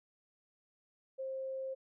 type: tone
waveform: sine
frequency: 530 Hz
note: C5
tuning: 22 cents sharp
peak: -37 dBFS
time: 1.18-1.75 s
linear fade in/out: 20 ms
effects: none